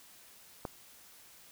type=click; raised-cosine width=1 ms; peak=-22 dBFS; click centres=0.652 s; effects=white hiss -57 dBFS RMS until 1.51 s